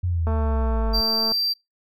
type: linear sweep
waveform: sine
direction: down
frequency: 91.4 to 46.25 Hz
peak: -20 dBFS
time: 0.03-1.01 s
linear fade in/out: 10 ms
type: click train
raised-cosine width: 1 ms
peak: -17 dBFS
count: 235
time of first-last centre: 0.27-1.319 s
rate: 223 Hz
type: tone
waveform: triangle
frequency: 4699 Hz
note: D8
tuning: in tune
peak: -19 dBFS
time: 0.93-1.54 s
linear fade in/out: 20 ms
effects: noise-tail reverb RT60 0.2 s tail -25 dB re dry